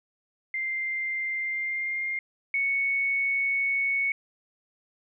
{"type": "tone with pitch glide", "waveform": "sine", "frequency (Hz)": [2093, 2117], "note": ["C7", "C7"], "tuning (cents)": [0, 20], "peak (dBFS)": -27, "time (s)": [0.54, 2.19], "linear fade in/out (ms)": 2, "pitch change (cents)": 20, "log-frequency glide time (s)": [1.39, 2.05]}
{"type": "tone", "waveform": "sine", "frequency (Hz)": 2217, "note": "C#7", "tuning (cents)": 0, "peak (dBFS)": -23, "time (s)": [2.54, 4.12], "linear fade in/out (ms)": 2}
{"effects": []}